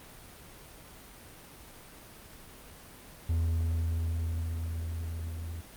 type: tone with level ramp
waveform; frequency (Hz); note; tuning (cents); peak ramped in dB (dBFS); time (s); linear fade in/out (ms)
triangle; 82.41; E2; 0; -23 to -33; 3.29-5.61; 5
effects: pink hiss -50 dBFS RMS until 5.76 s + Opus 32 kbps